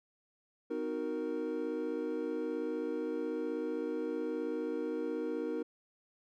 triangle chord, C half-diminished seventh, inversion none, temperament equal with one note detuned, 255.4 / 311.1 / 370 / 466.2 Hz, C4 / Eb4 / Gb4 / Bb4, -42 / 0 / 0 / 0 cents, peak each -40 / -36 / -40 / -35 dBFS, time 0.7-5.63 s, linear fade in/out 10 ms, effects none

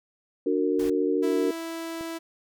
sine chord, D augmented, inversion none, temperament just, 293.7 / 367.1 / 458.9 Hz, D4 / F#4 / A#4, 0 / -14 / -27 cents, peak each -26 dBFS, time 0.46-1.51 s, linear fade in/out 5 ms
pink noise, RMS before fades -41 dBFS, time 0.79-0.9 s, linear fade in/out 5 ms
sawtooth tone, 329.6 Hz, E4, in tune, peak -28 dBFS, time 1.22-2.19 s, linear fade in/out 20 ms
click, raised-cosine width 2 ms, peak -29 dBFS, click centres 2.01 s
effects none

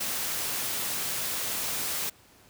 white noise, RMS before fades -31 dBFS, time 0-2.1 s, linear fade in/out 10 ms, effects pink hiss -57 dBFS RMS until 2.49 s + high-pass 60 Hz 12 dB/octave

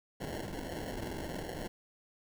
white noise with sample-and-hold, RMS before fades -40 dBFS, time 0.2-1.68 s, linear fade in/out 10 ms, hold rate 1225 Hz, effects none

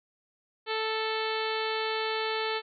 harmonic tone, 440 Hz, A4, in tune, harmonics 1 / 2 / 3 / 4 / 5 / 6 / 7 / 8 / 9 / 10, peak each -32 / -35 / -37 / -38 / -39 / -40 / -40 / -41 / -42 / -42 dBFS, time 0.66-2.62 s, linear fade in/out 50 ms, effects none

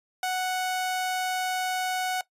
sawtooth tone, 740 Hz, F#5, in tune, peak -22 dBFS, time 0.23-2.21 s, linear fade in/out 2 ms, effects noise-tail reverb RT60 0.1 s tail -18 dB re dry + resampled to 32000 Hz

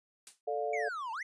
blue noise with exponential decay, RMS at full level -41 dBFS, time 0.27-0.41 s, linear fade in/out 1 ms, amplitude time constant 29 ms
sine chord, D minor, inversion second, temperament just, 440.5 / 587.3 / 704.8 Hz, A4 / D5 / F5, +2 / 0 / +16 cents, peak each -35 / -37 / -35 dBFS, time 0.47-0.89 s, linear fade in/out 10 ms
triangle exponential two-way sweep, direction down then up, 2312 to 866 to 2153 Hz, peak -34 dBFS, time 0.73-1.23 s, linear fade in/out 5 ms, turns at 1.12 s
effects resampled to 22050 Hz

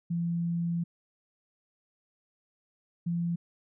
sine tone pair in turn, 170.1 / 170.97 Hz, F3 / F3, -45 / -37 cents, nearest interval unison, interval 8 cents, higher second, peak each -27 dBFS, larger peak neither, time 0.1-0.84 / 3.06-3.36 s, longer first, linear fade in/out 10 ms, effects none

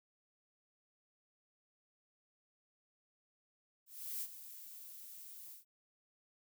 violet noise with ADSR envelope, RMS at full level -40 dBFS, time 3.86-5.65 s, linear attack 360 ms, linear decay 51 ms, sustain -12 dB, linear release 130 ms, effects none

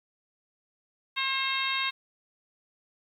harmonic tone, 535 Hz, C5, 38 cents sharp, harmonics 2 / 3 / 4 / 5 / 6 / 7 / 8, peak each -33 / -36 / -33 / -33 / -38 / -33 / -40 dBFS, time 1.16-1.91 s, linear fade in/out 20 ms, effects 10-bit

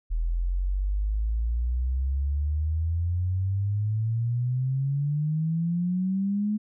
sine exponential sweep, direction up, 40.05 to 214 Hz, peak -23 dBFS, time 0.1-6.58 s, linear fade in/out 20 ms, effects none

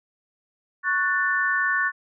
sine chord, F# minor, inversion second, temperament just, 1110 / 1480 / 1776 Hz, C#6 / F#6 / A6, +2 / 0 / +16 cents, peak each -27 / -24 / -23 dBFS, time 0.83-1.92 s, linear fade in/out 50 ms, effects none

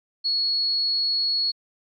sine tone, 4352 Hz, C#8, 33 cents flat, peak -20 dBFS, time 0.24-1.52 s, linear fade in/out 20 ms, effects MP3 64 kbps

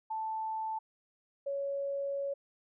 sine tone pair in turn, 880 / 557.8 Hz, A5 / C#5, 0 / +11 cents, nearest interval minor sixth, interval 789 cents, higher first, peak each -33 / -32 dBFS, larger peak second, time 0.1-0.79 / 1.46-2.34 s, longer second, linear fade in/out 10 ms, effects none

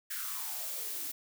blue noise with high-pass filter sweep, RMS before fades -38 dBFS, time 0.1-1.12 s, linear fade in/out 10 ms, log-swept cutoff 1700 to 250 Hz, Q 6.5, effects none

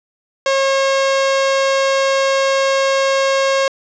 sawtooth tone, 542 Hz, C#5, 39 cents flat, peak -9 dBFS, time 0.46-3.68 s, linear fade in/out 2 ms, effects resampled to 16000 Hz + 7-bit

